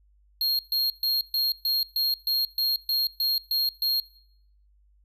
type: tone bursts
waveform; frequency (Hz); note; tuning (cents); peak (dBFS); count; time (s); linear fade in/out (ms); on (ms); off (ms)
square; 4245; C8; +24; -23; 12; 0.41-4; 2; 180; 130
effects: noise-tail reverb RT60 0.7 s tail -21 dB re dry + added 50 Hz sine -58 dBFS peak until 5.04 s